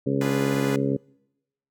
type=harmonic tone; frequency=68.7 Hz; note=C#2; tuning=15 cents flat; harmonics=2 / 3 / 4 / 5 / 6 / 7 / 8; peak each=-27 / -30 / -25 / -38 / -28 / -32 / -34 dBFS; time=0.06-0.97 s; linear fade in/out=10 ms
type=chord; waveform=10% pulse; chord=D diminished seventh; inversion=none; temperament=equal; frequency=293.7 / 349.2 / 415.3 / 493.9 Hz; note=D4 / F4 / Ab4 / Cb5; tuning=0 / 0 / 0 / 0 cents; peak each=-28 / -28 / -28 / -26 dBFS; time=0.21-0.76 s; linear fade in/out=2 ms
type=clicks; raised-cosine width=2 ms; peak=-31 dBFS; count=2; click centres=0.544 / 0.92 s
effects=noise-tail reverb RT60 0.9 s tail -26 dB re dry